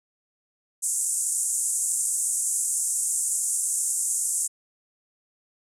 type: band-pass noise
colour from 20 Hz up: pink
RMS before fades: -26 dBFS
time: 0.82-4.48 s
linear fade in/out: 20 ms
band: 7200 to 10000 Hz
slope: 48 dB/octave
effects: none